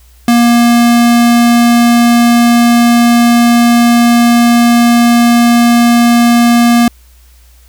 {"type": "tone", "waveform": "square", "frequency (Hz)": 237, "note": "A#3", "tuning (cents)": 29, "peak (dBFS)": -5, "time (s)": [0.28, 6.88], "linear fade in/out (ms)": 2, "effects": ["added 60 Hz sine -39 dBFS peak until 7.68 s", "white hiss -48 dBFS RMS until 7.68 s"]}